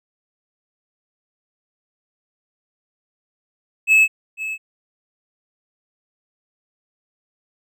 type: tone with echo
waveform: triangle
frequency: 2595 Hz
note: E7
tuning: 28 cents flat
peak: -8 dBFS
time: 3.87-4.08 s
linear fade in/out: 50 ms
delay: 500 ms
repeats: 1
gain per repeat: -14 dB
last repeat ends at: 4.58 s
effects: none